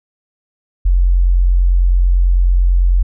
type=tone; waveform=sine; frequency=44.53 Hz; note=F1; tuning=34 cents sharp; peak=-8 dBFS; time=0.85-3.03 s; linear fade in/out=10 ms; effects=none